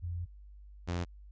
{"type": "tone pair in turn", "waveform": ["sine", "sawtooth"], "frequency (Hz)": [86.8, 87.35], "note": ["F2", "F2"], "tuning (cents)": [-10, 1], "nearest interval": "unison", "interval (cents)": 11, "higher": "second", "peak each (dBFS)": [-34, -28], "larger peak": "second", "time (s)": [[0.02, 0.26], [0.87, 1.05]], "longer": "first", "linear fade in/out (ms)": 20, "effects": ["added 50 Hz sine -49 dBFS peak until 1.31 s", "resampled to 16000 Hz"]}